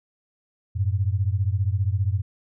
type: beating tone pair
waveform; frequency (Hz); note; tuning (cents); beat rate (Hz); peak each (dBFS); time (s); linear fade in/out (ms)
sine; 92.5 / 107.5; F#2 / A2; 0 / -40; 15; -22 / -24; 0.75-2.22; 20
effects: none